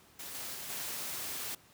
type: noise with level steps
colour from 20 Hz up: white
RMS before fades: -44 / -41 / -43 / -39 dBFS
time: 0.19-1.55 s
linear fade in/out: 5 ms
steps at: 0.34 / 0.54 / 0.69 s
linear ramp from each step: 10 ms
effects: pink hiss -61 dBFS RMS until 1.73 s + high-pass 80 Hz 12 dB/octave